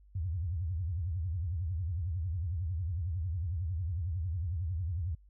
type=tone with vibrato; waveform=sine; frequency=85.9 Hz; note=F2; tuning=28 cents flat; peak=-31 dBFS; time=0.15-5.15 s; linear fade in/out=5 ms; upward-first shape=triangle; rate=11 Hz; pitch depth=280 cents each way; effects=added 50 Hz sine -56 dBFS peak until 5.29 s